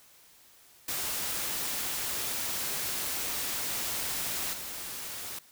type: noise with level steps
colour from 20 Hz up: white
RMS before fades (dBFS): -33 / -39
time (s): 0.88-5.39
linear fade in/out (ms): 5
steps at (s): 4.53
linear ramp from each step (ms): 5
effects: white hiss -58 dBFS RMS until 5.51 s